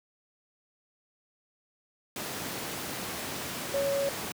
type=tone in noise; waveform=sine; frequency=557 Hz; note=C#5; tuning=8 cents sharp; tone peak=-26 dBFS; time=3.74-4.09 s; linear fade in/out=2 ms; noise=pink; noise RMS=-35 dBFS; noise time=2.16-4.32 s; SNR=+6 dB; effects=high-pass 150 Hz 12 dB/octave